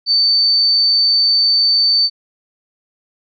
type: tone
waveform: sine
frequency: 4553 Hz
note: C#8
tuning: 45 cents sharp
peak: -10 dBFS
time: 0.06-2.1 s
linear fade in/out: 50 ms
effects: none